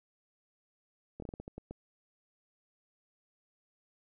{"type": "slowing click train", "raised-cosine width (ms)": 2, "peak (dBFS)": -29, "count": 9, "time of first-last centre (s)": [1.2, 1.71], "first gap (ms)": 23, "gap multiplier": 1.28, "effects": []}